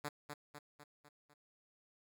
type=tone with echo; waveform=5% pulse; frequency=146.83 Hz; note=D3; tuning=in tune; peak=-28 dBFS; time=0.04-0.09 s; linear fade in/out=10 ms; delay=250 ms; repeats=5; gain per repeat=-5 dB; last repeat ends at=1.34 s; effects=none